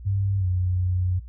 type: tone with pitch glide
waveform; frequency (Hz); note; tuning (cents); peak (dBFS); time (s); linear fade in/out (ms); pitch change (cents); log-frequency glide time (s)
sine; 98.2 to 91.1; G2 to F#2; +4 to -26; -20; 0.05-1.2; 20; -130; 0.38-0.46
effects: added 60 Hz sine -37 dBFS peak until 1.28 s